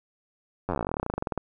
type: slowing click train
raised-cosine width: 1 ms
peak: -14 dBFS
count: 27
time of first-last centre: 0.69-1.377 s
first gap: 10 ms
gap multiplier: 1.07
effects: none